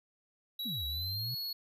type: tone with pitch glide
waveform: square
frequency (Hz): 3894 to 4346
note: B7 to C#8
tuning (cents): -25 to -35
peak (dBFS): -36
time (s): 0.59-1.53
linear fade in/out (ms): 5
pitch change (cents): +190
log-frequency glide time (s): 0.88-1.31
type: exponential two-way sweep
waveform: sine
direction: down then up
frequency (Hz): 265.1 to 69 to 131.7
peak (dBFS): -38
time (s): 0.65-1.35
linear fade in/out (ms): 10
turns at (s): 0.85
effects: none